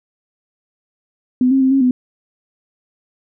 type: tone with pitch steps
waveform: sine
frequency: 252.4 / 267.9 / 262.4 / 271.2 / 251.4 Hz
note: B3 / C4 / C4 / C#4 / B3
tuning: +38 / +41 / +5 / -38 / +31 cents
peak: -10 dBFS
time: 1.41-1.91 s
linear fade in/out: 2 ms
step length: 100 ms
effects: none